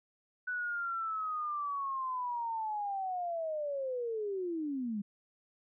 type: linear sweep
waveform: sine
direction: down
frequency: 1493 to 196 Hz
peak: -33 dBFS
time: 0.47-5.02 s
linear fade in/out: 10 ms
effects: none